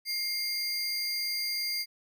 45% pulse tone pair together, 2123 / 4766 Hz, C7 / D8, +25 / +25 cents, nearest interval octave + major second, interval 1400 cents, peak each -36 / -30 dBFS, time 0.05-1.86 s, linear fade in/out 50 ms, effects none

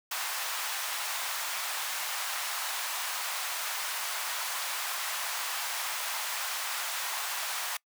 pink high-pass noise, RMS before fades -34 dBFS, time 0.11-7.77 s, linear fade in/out 5 ms, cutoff 820 Hz, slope 24 dB/octave, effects noise-tail reverb RT60 0.1 s tail -24 dB re dry

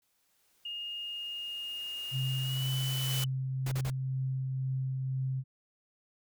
white noise with exponential growth, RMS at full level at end -36 dBFS, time 0.02-3.24 s, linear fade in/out 1 ms, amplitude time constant 700 ms
sine tone with pitch glide, 2841 to 2994 Hz, F7 to F#7, +29 to +20 cents, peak -36 dBFS, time 0.65-3.25 s, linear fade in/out 5 ms, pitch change +91 cents, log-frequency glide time 2.42-2.68 s
sine tone with tremolo, 131.6 Hz, C3, 10 cents sharp, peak -29 dBFS, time 2.11-5.44 s, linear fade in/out 50 ms, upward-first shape triangle, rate 2 Hz, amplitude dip 25%
pink noise bursts, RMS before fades -40 dBFS, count 3, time 3.66-3.903 s, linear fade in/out 5 ms, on 57 ms, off 36 ms
effects none

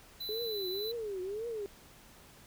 square tone, 3995 Hz, B7, 19 cents sharp, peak -38 dBFS, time 0.2-0.92 s, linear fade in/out 10 ms
sine tone with vibrato, 415.3 Hz, G#4, in tune, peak -35 dBFS, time 0.29-1.66 s, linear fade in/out 0 ms, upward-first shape triangle, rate 1.9 Hz, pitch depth 250 cents each way
effects pink hiss -57 dBFS RMS until 2.46 s

